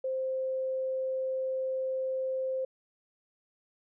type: tone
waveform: sine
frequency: 523.3 Hz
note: C5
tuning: in tune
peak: -29 dBFS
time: 0.04-2.65 s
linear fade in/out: 5 ms
effects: none